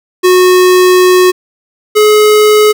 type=tone pair in turn; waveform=square; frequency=365.7 / 424.3 Hz; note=F#4 / G#4; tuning=-20 / +37 cents; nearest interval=minor third; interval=257 cents; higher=second; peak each=-4 dBFS; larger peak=neither; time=0.23-1.32 / 1.95-2.73 s; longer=first; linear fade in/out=20 ms; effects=none